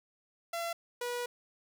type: tone pair in turn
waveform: sawtooth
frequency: 678 / 485.8 Hz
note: E5 / B4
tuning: +49 / -29 cents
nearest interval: tritone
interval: 578 cents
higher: first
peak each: -30 / -30 dBFS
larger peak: neither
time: 0.53-0.73 / 1.01-1.26 s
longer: second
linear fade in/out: 5 ms
effects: none